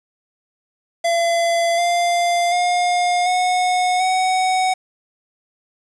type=tone with pitch steps; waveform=square; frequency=679 / 695.3 / 711.9 / 729 / 746.5 Hz; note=F5 / F5 / F5 / F#5 / F#5; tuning=-49 / -8 / +33 / -26 / +15 cents; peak=-16 dBFS; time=1.04-4.74 s; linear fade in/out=10 ms; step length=740 ms; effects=resampled to 22050 Hz + 7-bit